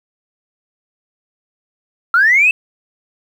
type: linear sweep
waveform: sine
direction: up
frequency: 1337 to 2670 Hz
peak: -7 dBFS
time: 2.14-2.51 s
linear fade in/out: 2 ms
effects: tanh soft clip ceiling -3 dBFS + 7-bit